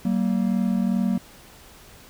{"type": "tone pair together", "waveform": "triangle", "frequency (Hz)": [190.61, 233.1], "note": ["G3", "A#3"], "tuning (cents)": [-48, 0], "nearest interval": "minor third", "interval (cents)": 348, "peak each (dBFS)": [-20, -21], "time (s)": [0.05, 1.18], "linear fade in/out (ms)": 5, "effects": ["pink hiss -48 dBFS RMS until 2.09 s"]}